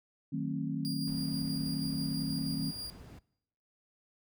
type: chord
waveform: sine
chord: D# diminished seventh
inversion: none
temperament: just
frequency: 155.56 / 186.68 / 224 / 268.8 Hz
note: D#3 / F#3 / A3 / C4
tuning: 0 / +16 / +31 / +47 cents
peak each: -36 / -39 / -38 / -36 dBFS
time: 0.32-2.71 s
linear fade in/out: 10 ms
type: tone with tremolo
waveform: 40% pulse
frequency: 4811 Hz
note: D8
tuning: 41 cents sharp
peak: -36 dBFS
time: 0.85-2.9 s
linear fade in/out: 0 ms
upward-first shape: square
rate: 6.2 Hz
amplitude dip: 25%
type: noise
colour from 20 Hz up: brown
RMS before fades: -46 dBFS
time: 1.07-3.19 s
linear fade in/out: 5 ms
effects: noise-tail reverb RT60 0.8 s tail -23 dB re dry + high-pass 60 Hz 12 dB/octave